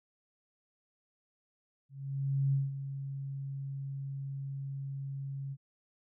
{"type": "tone with ADSR envelope", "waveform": "sine", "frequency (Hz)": 137.4, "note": "C#3", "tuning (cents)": -15, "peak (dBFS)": -25, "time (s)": [1.89, 5.57], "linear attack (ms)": 640, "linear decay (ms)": 180, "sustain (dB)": -11, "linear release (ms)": 49, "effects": []}